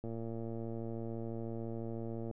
click train, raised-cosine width 2 ms, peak -29 dBFS, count 260, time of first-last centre 0.04-2.312 s, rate 114 Hz, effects none

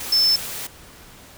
sine tone in noise, 5280 Hz, E8, 2 cents sharp, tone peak -14 dBFS, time 0.12-0.36 s, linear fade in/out 5 ms, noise white, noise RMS -31 dBFS, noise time 0-0.67 s, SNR +14 dB, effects pink hiss -45 dBFS RMS until 1.37 s

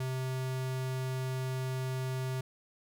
square tone, 130 Hz, C3, 11 cents flat, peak -33 dBFS, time 0-2.41 s, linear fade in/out 5 ms, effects none

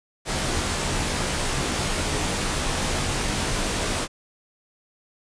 pink noise with comb filter, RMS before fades -25 dBFS, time 0.25-4.08 s, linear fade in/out 50 ms, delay 18 ms, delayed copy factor -0.65, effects resampled to 22050 Hz

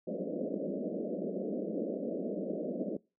pink band-pass noise, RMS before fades -36 dBFS, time 0.07-2.97 s, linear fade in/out 5 ms, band 180 to 630 Hz, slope 96 dB/octave, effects noise-tail reverb RT60 0.3 s tail -24 dB re dry

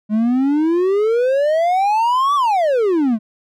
triangle exponential two-way sweep, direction up then down, 207.7 to 1173 to 207.7 Hz, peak -11 dBFS, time 0.09-3.19 s, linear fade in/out 50 ms, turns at 2.35 s, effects none

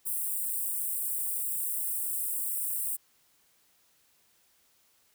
white high-pass noise, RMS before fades -32 dBFS, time 0.05-2.97 s, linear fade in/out 20 ms, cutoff 8000 Hz, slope 96 dB/octave, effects white hiss -67 dBFS RMS until 5.14 s

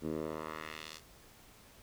10% pulse tone with band-pass filter sweep, 78.2 Hz, D#2, 9 cents sharp, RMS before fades -41 dBFS, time 0.01-1.01 s, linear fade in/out 50 ms, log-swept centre 260 to 5700 Hz, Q 1.2, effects pink hiss -59 dBFS RMS until 1.82 s

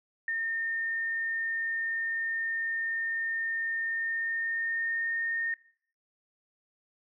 sine tone with pitch glide, 1821 to 1833.7 Hz, A#6 to A#6, -41 to -29 cents, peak -28 dBFS, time 0.28-5.54 s, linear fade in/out 2 ms, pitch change +12 cents, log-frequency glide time 3.84-5.14 s, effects noise-tail reverb RT60 0.6 s tail -21 dB re dry

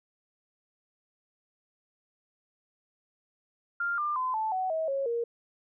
sine tone with pitch steps, 1396.9 / 1195.2 / 1022.6 / 874.9 / 748.6 / 640.5 / 548 / 468.9 Hz, F6 / D6 / C6 / A5 / F#5 / E5 / C#5 / A#4, 0 / +30 / -40 / -10 / +20 / -50 / -20 / +10 cents, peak -27 dBFS, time 3.8-5.24 s, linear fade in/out 5 ms, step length 180 ms, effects none

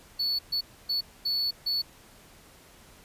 triangle tone bursts at uneven times, 4435 Hz, C#8, in tune, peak -24 dBFS, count 5, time 0.19-0.39 / 0.52-0.61 / 0.89-1.01 / 1.25-1.51 / 1.66-1.82 s, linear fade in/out 10 ms, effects pink hiss -54 dBFS RMS until 3.04 s + resampled to 32000 Hz

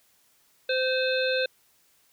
harmonic tone, 517 Hz, C5, 21 cents flat, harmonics 1 / 3 / 5 / 7 / 8, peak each -25 / -30 / -32 / -33 / -34 dBFS, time 0.69-1.46 s, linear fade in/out 5 ms, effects white hiss -64 dBFS RMS until 2.12 s

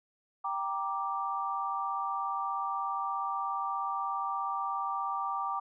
sine chord, G minor, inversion none, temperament just, 784 / 940.8 / 1176 Hz, G5 / Bb5 / D6, 0 / +16 / +2 cents, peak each -36 / -37 / -33 dBFS, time 0.44-5.6 s, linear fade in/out 10 ms, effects none

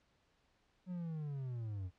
triangle linear sweep, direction down, 185 to 87.31 Hz, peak -37 dBFS, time 0.86-1.91 s, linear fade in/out 50 ms, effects pink hiss -75 dBFS RMS until 1.98 s + low-pass 5000 Hz 12 dB/octave

